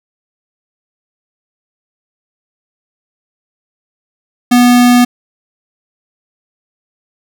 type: tone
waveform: square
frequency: 244.8 Hz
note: B3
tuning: 15 cents flat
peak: -5 dBFS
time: 4.51-5.05 s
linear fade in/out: 10 ms
effects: none